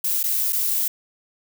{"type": "noise with dropouts", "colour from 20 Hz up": "violet", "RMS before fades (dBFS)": -22, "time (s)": [0.04, 0.88], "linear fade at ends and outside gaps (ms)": 5, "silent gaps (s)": [[0.231, 0.238], [0.524, 0.528]], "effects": []}